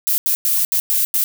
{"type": "noise bursts at uneven times", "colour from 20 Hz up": "violet", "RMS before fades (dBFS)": -17, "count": 6, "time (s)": [[0.07, 0.18], [0.26, 0.35], [0.45, 0.65], [0.72, 0.8], [0.9, 1.05], [1.14, 1.24]], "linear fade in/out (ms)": 0, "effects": []}